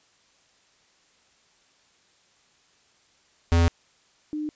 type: tone pair in turn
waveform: square / sine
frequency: 84.5 / 302.9 Hz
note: E2 / D#4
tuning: +43 / -46 cents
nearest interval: octave + minor seventh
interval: 2211 cents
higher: second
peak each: -17 / -27 dBFS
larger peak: first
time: 3.52-3.68 / 4.33-4.49 s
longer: neither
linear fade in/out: 0 ms
effects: white hiss -62 dBFS RMS until 4.55 s + resampled to 16000 Hz